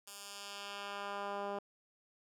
10% pulse tone with band-pass filter sweep, 201.3 Hz, G3, 46 cents sharp, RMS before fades -43 dBFS, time 0.07-1.59 s, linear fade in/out 5 ms, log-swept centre 10000 to 550 Hz, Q 0.78, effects none

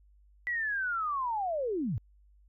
sine linear sweep, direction down, 1975.5 to 88.1 Hz, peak -29 dBFS, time 0.47-1.98 s, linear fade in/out 0 ms, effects added 50 Hz sine -58 dBFS peak until 2.48 s

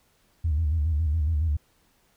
sine tone with vibrato, 77.78 Hz, D#2, in tune, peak -20 dBFS, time 0.44-1.57 s, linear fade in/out 10 ms, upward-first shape square, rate 7.2 Hz, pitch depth 93 cents each way, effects tanh soft clip ceiling -17 dBFS + pink hiss -65 dBFS RMS until 2.16 s

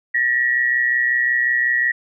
sine tone pair together, 1788 / 1913.5 Hz, A6 / A#6, +27 / +45 cents, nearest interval minor second, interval 118 cents, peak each -22 / -16 dBFS, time 0.14-1.92 s, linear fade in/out 10 ms, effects none

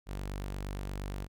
sawtooth tone, 48.54 Hz, G1, 16 cents flat, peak -32 dBFS, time 0.06-1.28 s, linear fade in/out 50 ms, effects none

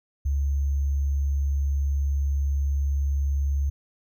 sine tone with sample-and-hold, 70.1 Hz, C#2, 20 cents sharp, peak -21 dBFS, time 0.25-3.7 s, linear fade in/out 10 ms, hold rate 6300 Hz, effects none

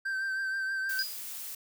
triangle tone with vibrato, 1560 Hz, G6, 9 cents flat, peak -28 dBFS, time 0.05-1.03 s, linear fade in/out 10 ms, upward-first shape triangle, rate 6.3 Hz, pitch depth 33 cents each way
blue noise, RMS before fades -40 dBFS, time 0.89-1.55 s, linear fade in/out 5 ms
sine tone with exponential decay, 4910 Hz, D#8, 24 cents flat, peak -27 dBFS, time 0.99-1.25 s, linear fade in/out 0 ms, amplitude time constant 56 ms
effects none

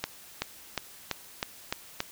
accelerating click train, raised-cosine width 0.2 ms, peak -11 dBFS, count 7, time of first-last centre 0.04-2.004 s, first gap 380 ms, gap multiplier 0.94, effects white hiss -50 dBFS RMS until 2.11 s

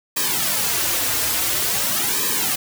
white noise with flanger, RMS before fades -21 dBFS, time 0.16-2.56 s, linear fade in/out 10 ms, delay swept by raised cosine 1.4 to 5.3 ms, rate 0.48 Hz, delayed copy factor -1, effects none

